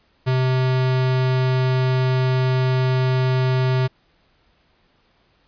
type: tone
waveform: square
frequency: 129.2 Hz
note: C3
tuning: 21 cents flat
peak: -17 dBFS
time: 0.26-3.88 s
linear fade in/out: 20 ms
effects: pink hiss -61 dBFS RMS until 5.47 s + resampled to 11025 Hz